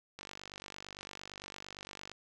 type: click train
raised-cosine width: 0.2 ms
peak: -27 dBFS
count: 95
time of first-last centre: 0.19-2.116 s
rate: 48.8 Hz
effects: none